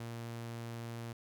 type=tone; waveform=sawtooth; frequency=116.54 Hz; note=A#2; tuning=in tune; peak=-37 dBFS; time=0-1.13 s; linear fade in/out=5 ms; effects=none